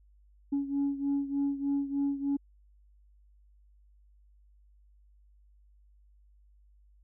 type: beating tone pair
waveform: sine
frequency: 279.6 / 282.9 Hz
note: C#4 / C#4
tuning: +15 / +35 cents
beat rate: 3.3 Hz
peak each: -28 / -32 dBFS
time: 0.52-2.37 s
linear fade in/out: 10 ms
effects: tanh soft clip ceiling -23 dBFS + added 50 Hz sine -58 dBFS peak until 7.03 s